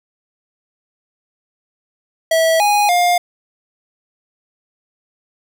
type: tone with pitch steps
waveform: square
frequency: 651 / 826 / 707 Hz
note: E5 / G#5 / F5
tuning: -22 / -10 / +21 cents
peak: -12 dBFS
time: 2.31-3.18 s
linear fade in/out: 5 ms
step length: 290 ms
effects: none